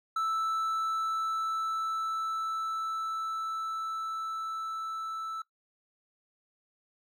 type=tone with level ramp; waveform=triangle; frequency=1318.5 Hz; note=E6; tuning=in tune; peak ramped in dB=-25 to -32 dBFS; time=0.16-5.42 s; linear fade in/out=5 ms; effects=noise-tail reverb RT60 0.1 s tail -17 dB re dry